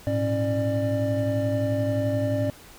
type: tone cluster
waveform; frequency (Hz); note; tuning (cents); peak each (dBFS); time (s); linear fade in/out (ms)
triangle; 106.9 / 118.4 / 273.8 / 594; A2 / A#2 / C#4 / D5; -49 / +27 / -21 / +20; -24 / -33 / -26 / -24; 0.07-2.5; 0
effects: pink hiss -48 dBFS RMS until 2.78 s